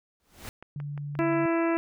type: noise with exponential growth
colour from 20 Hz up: pink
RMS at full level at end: -37 dBFS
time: 0.2-0.49 s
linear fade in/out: 0 ms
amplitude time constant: 63 ms
type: click train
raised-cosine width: 0.5 ms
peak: -29 dBFS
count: 6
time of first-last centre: 0.45-1.329 s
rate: 5.69 Hz
type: tone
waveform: sine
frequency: 144.7 Hz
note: D3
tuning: 25 cents flat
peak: -32 dBFS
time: 0.76-1.46 s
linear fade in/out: 2 ms
type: harmonic tone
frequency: 332.7 Hz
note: E4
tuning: 16 cents sharp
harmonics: 1 / 2 / 3 / 4 / 5 / 6 / 7 / 8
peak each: -24 / -30 / -34 / -36 / -38 / -40 / -41 / -42 dBFS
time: 1.19-1.77 s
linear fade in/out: 0 ms
effects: none